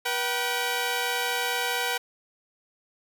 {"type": "tone pair together", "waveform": "10% pulse", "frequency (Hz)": [483.4, 767.3], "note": ["B4", "G5"], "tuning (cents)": [-37, -37], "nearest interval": "minor sixth", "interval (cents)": 800, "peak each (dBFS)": -20, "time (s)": [0.05, 1.98], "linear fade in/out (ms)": 10, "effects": []}